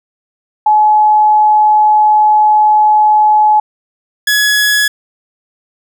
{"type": "tone pair in turn", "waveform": ["sine", "sawtooth"], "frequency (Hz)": [851, 1687.3], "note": ["G#5", "G#6"], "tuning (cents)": [42, 27], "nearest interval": "octave", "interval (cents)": 1185, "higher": "second", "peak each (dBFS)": -5, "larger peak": "neither", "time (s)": [[0.66, 3.6], [4.27, 4.88]], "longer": "first", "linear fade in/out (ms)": 5, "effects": []}